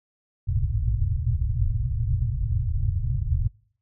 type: low-pass noise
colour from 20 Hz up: white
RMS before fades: -24 dBFS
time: 0.47-3.48 s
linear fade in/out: 10 ms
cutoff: 130 Hz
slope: 96 dB/octave
effects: noise-tail reverb RT60 0.5 s tail -24 dB re dry